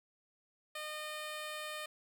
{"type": "tone", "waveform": "10% pulse", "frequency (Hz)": 610, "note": "D#5", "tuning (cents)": -34, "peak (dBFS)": -32, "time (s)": [0.75, 1.86], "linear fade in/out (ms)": 5, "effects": []}